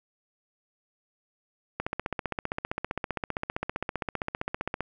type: click train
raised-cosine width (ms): 0.5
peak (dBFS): -14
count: 47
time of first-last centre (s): 1.8-4.807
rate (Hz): 15.3
effects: none